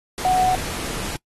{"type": "tone in noise", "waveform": "sine", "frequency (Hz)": 740, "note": "F#5", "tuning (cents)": 0, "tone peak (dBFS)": -15, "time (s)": [0.25, 0.55], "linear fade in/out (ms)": 0, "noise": "pink", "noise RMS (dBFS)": -29, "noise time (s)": [0.18, 1.16], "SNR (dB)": 11, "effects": ["noise-tail reverb RT60 0.1 s tail -25 dB re dry", "AAC 32 kbps"]}